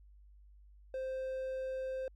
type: tone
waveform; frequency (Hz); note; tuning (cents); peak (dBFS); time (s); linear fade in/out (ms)
triangle; 523; C5; -1; -34; 0.94-2.08; 2
effects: added 50 Hz sine -56 dBFS peak until 2.15 s